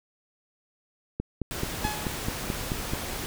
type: click train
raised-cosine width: 3 ms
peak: -15 dBFS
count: 9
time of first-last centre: 1.2-2.935 s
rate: 4.61 Hz
type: noise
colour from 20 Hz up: pink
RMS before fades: -34 dBFS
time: 1.51-3.26 s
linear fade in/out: 0 ms
type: tone with exponential decay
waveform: sawtooth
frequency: 848 Hz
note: G#5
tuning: 36 cents sharp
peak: -23 dBFS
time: 1.84-2.28 s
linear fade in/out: 5 ms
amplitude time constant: 94 ms
effects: none

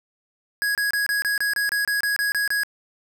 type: tone bursts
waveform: square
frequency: 1661.2 Hz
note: G#6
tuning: in tune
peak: -21 dBFS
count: 13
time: 0.62-2.634 s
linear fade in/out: 0 ms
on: 130 ms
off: 27 ms
effects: none

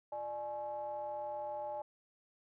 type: ring-modulated tone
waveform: triangle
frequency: 123.47 Hz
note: B2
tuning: in tune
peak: -33 dBFS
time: 0.12-1.82 s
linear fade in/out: 5 ms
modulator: 721 Hz
effects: none

